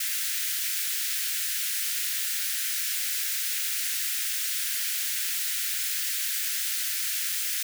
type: high-pass noise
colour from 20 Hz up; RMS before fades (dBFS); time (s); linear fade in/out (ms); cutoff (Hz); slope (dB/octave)
white; -29; 0-7.63; 5; 1500; 48
effects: none